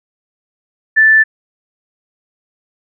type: tone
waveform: sine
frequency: 1760 Hz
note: A6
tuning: in tune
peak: -5 dBFS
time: 0.96-1.24 s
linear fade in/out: 20 ms
effects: none